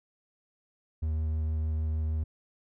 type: tone with vibrato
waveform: triangle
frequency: 78.3 Hz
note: D#2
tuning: 11 cents sharp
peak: -25 dBFS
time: 1.02-2.24 s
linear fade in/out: 10 ms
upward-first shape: sine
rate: 6.5 Hz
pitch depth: 9 cents each way
effects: none